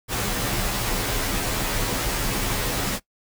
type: noise with comb filter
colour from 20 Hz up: pink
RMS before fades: -25 dBFS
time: 0.08-3 s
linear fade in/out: 50 ms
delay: 13 ms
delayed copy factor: -0.9
effects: noise-tail reverb RT60 0.1 s tail -19 dB re dry